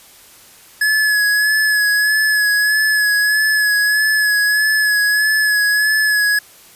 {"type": "tone with vibrato", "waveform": "square", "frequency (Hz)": 1700, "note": "G#6", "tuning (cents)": 40, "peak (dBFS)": -13, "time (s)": [0.81, 6.39], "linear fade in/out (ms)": 5, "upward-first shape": "sine", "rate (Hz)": 1.6, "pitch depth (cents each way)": 29, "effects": ["white hiss -44 dBFS RMS until 6.75 s", "resampled to 32000 Hz"]}